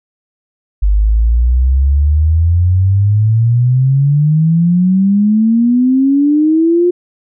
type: exponential sweep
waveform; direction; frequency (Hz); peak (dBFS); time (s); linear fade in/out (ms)
sine; up; 49 to 358.1; -7; 0.82-6.91; 10
effects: none